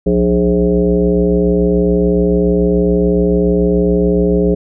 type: tone with frequency modulation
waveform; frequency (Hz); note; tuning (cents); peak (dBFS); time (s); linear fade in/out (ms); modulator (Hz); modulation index
sine; 296; D4; +14; -9; 0.06-4.55; 10; 117; 1.8
effects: none